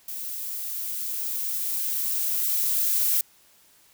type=noise with level ramp; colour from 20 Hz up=violet; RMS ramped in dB=-34 to -22 dBFS; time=0.08-3.21 s; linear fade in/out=2 ms; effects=white hiss -58 dBFS RMS until 3.93 s